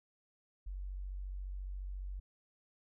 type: tone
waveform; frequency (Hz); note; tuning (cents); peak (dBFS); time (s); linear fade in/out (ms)
sine; 47.19; F#1; +35; -39; 0.66-2.2; 10
effects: none